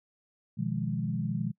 sine chord, F half-diminished seventh, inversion second, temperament equal, 123.47 / 155.56 / 174.61 / 207.7 Hz, Cb3 / Eb3 / F3 / Ab3, 0 / 0 / 0 / 0 cents, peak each -34 dBFS, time 0.57-1.52 s, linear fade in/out 20 ms, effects noise-tail reverb RT60 0.1 s tail -25 dB re dry

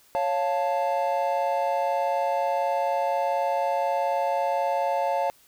triangle chord, Db augmented, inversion none, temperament equal, 554.4 / 698.5 / 880 Hz, Db5 / F5 / A5, 0 / 0 / 0 cents, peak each -25 dBFS, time 0.15-5.3 s, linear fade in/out 0 ms, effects white hiss -58 dBFS RMS until 5.47 s

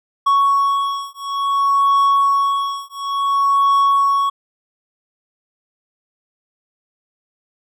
triangle beating tone pair, 1112 / 1112.57 Hz, C#6 / C#6, +5 / +6 cents, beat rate 0.57 Hz, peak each -15 dBFS, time 0.26-4.3 s, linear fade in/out 10 ms, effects none

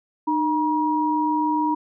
sine tone pair together, 304.5 / 955.1 Hz, D#4 / A#5, -37 / +42 cents, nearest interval octave + minor sixth, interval 1979 cents, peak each -22 / -21 dBFS, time 0.27-1.75 s, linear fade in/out 10 ms, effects none

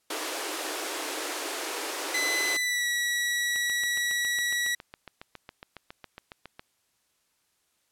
pink high-pass noise, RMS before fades -33 dBFS, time 0.1-2.57 s, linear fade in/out 5 ms, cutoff 290 Hz, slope 96 dB/octave
sawtooth tone with pitch glide, 2015 to 1931.8 Hz, B6 to B6, +34 to -39 cents, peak -22 dBFS, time 2.14-4.75 s, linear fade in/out 5 ms, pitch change -73 cents, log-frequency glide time 2.5-2.87 s
click train, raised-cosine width 0.3 ms, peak -25 dBFS, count 23, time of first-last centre 3.56-6.594 s, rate 7.25 Hz
effects white hiss -72 dBFS RMS until 7.91 s + low-pass 12000 Hz 12 dB/octave

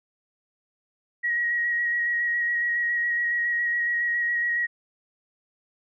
sine tone with vibrato, 1900 Hz, A#6, 33 cents sharp, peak -22 dBFS, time 1.23-4.67 s, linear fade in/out 20 ms, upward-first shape square, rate 7.2 Hz, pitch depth 14 cents each way, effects none

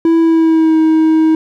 triangle tone with pitch glide, 329.6 to 317.5 Hz, E4 to D#4, 0 to +35 cents, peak -5 dBFS, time 0.05-1.35 s, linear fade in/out 2 ms, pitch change -65 cents, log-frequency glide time 0.19-0.78 s, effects none

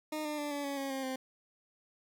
20% pulse tone with pitch steps, 307.2 / 300.2 / 293.3 / 286.6 / 280.1 / 273.7 / 267.4 / 261.3 Hz, D#4 / D4 / D4 / D4 / C#4 / C#4 / C4 / C4, -22 / +38 / -2 / -42 / +18 / -22 / +38 / -2 cents, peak -30 dBFS, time 0.12-1.16 s, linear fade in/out 5 ms, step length 130 ms, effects none

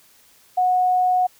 sine tone, 732 Hz, F#5, 19 cents flat, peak -15 dBFS, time 0.57-1.27 s, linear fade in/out 10 ms, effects white hiss -54 dBFS RMS until 1.39 s

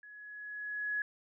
sine tone with level ramp, 1685 Hz, G#6, 25 cents sharp, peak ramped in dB -50 to -30 dBFS, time 0.03-1.02 s, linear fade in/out 2 ms, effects none

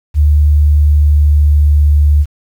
sine tone with pitch glide, 74.2 to 73.6 Hz, D2 to D2, +18 to +4 cents, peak -5 dBFS, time 0.14-2.26 s, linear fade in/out 50 ms, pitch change -14 cents, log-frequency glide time 0.45-1.97 s, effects 7-bit

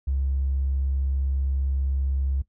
triangle tone, 67.6 Hz, C#2, 43 cents flat, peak -18 dBFS, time 0.07-2.42 s, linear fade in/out 10 ms, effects noise-tail reverb RT60 0.1 s tail -20 dB re dry + tanh soft clip ceiling -19 dBFS

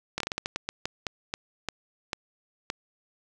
slowing click train, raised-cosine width 0.2 ms, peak -12 dBFS, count 15, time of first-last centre 0.18-2.701 s, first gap 23 ms, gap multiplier 1.28, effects none

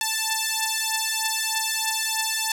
5% pulse beating tone pair, 880 / 883.2 Hz, A5 / A5, 0 / +6 cents, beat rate 3.2 Hz, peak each -14 dBFS, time 0.01-2.52 s, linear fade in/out 2 ms, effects none

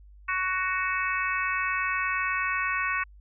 harmonic tone, 371.7 Hz, F#4, 8 cents sharp, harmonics 3 / 4 / 5 / 6 / 7, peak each -30 / -31 / -32 / -33 / -33 dBFS, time 0.28-3.04 s, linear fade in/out 10 ms, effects added 50 Hz sine -48 dBFS peak until 3.2 s

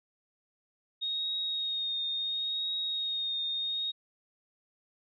sine tone with vibrato, 3727 Hz, A#7, 1 cent flat, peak -30 dBFS, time 1.01-3.92 s, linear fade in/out 20 ms, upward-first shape triangle, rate 0.72 Hz, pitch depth 28 cents each way, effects none

